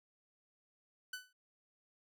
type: tone with exponential decay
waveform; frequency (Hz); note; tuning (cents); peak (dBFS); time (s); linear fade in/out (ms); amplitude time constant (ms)
sawtooth; 1500; F#6; +23; -35; 1.13-1.33; 5; 42
effects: none